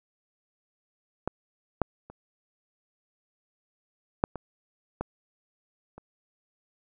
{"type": "clicks", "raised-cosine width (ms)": 1, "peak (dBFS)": [-14, -9, -30, -7, -21, -16, -30], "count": 7, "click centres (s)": [1.276, 1.817, 2.1, 4.239, 4.357, 5.01, 5.98], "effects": []}